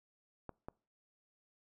clicks, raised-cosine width 1 ms, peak -30 dBFS, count 2, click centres 0.493 / 0.685 s, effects noise-tail reverb RT60 0.4 s tail -25 dB re dry

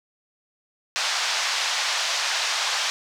white band-pass noise, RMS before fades -25 dBFS, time 0.96-2.9 s, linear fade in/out 0 ms, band 680 to 5800 Hz, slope 24 dB/octave, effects none

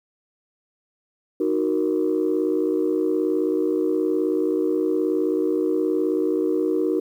sine chord, D# minor, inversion none, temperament equal, 311.1 / 370 / 466.2 Hz, D#4 / F#4 / A#4, 0 / 0 / 0 cents, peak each -22 / -22 / -24 dBFS, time 1.4-7 s, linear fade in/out 5 ms, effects tanh soft clip ceiling -12 dBFS + 9-bit

